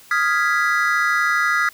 triangle chord, F half-diminished seventh, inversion third, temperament equal, 1244.5 / 1396.9 / 1661.2 / 1975.5 Hz, Eb6 / F6 / Ab6 / Cb7, 0 / 0 / 0 / 0 cents, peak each -20 dBFS, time 0.11-1.69 s, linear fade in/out 2 ms, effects white hiss -47 dBFS RMS until 1.73 s

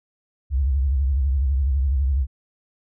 sine tone with vibrato, 67.7 Hz, C#2, 40 cents flat, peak -17 dBFS, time 0.5-2.27 s, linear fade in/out 50 ms, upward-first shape sine, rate 12 Hz, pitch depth 140 cents each way, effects none

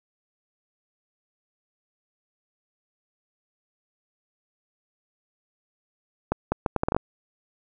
accelerating click train, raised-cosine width 1 ms, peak -8 dBFS, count 9, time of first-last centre 6.32-6.965 s, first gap 200 ms, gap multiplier 0.71, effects none

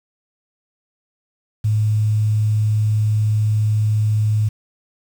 sine tone with quantisation, 107.1 Hz, A2, 46 cents flat, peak -14 dBFS, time 1.64-4.49 s, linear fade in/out 10 ms, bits 7, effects none

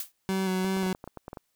blue noise with exponential decay, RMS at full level -30 dBFS, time 0-0.12 s, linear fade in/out 1 ms, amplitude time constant 26 ms
30% pulse tone with vibrato, 188.5 Hz, F#3, 32 cents sharp, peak -23 dBFS, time 0.29-0.93 s, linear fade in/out 0 ms, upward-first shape square, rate 2.8 Hz, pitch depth 20 cents each way
clicks, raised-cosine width 1 ms, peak -25 dBFS, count 11, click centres 0.646 / 0.769 / 0.832 / 0.864 / 0.949 / 1.041 / 1.076 / 1.173 / 1.281 / 1.331 / 1.372 s
effects white hiss -75 dBFS RMS until 1.55 s

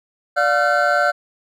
triangle tone cluster, 587 / 710 / 1372 / 1521 Hz, D5 / F5 / F6 / F#6, -1 / +28 / -31 / +47 cents, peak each -18 dBFS, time 0.36-1.12 s, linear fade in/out 20 ms, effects none

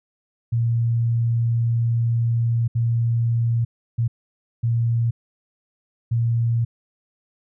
sine tone bursts at uneven times, 116.6 Hz, A#2, 1 cent sharp, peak -17 dBFS, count 5, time 0.52-2.68 / 2.75-3.65 / 3.98-4.08 / 4.63-5.11 / 6.11-6.65 s, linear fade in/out 10 ms, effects none

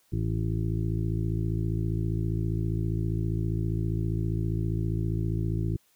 harmonic tone, 55 Hz, A1, in tune, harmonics 1 / 2 / 3 / 5 / 6 / 7, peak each -32 / -28 / -32 / -41 / -36 / -42 dBFS, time 0.12-5.77 s, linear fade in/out 10 ms, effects white hiss -66 dBFS RMS until 5.95 s

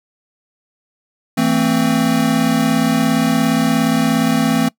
square chord, A minor, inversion second, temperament equal with one note detuned, 164.81 / 224.4 / 261.6 Hz, E3 / A3 / C4, 0 / +34 / 0 cents, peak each -21 / -17 / -17 dBFS, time 1.37-4.69 s, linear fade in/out 10 ms, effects noise-tail reverb RT60 0.1 s tail -23 dB re dry

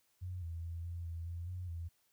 sine tone with pitch steps, 90.8 / 83.3 / 84 / 85.7 / 83.4 / 85.4 / 90.5 / 84 Hz, F#2 / E2 / E2 / F2 / E2 / F2 / F#2 / E2, -32 / +19 / +33 / -32 / +21 / -38 / -38 / +33 cents, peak -39 dBFS, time 0.21-1.89 s, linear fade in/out 20 ms, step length 210 ms, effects white hiss -75 dBFS RMS until 2.12 s

